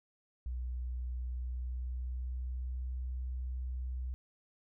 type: tone with pitch glide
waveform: sine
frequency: 61.74 to 63.07 Hz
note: B1 to B1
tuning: 0 to +37 cents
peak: -35 dBFS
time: 0.46-4.14 s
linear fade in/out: 0 ms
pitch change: +37 cents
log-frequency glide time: 1.26-2.88 s
effects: none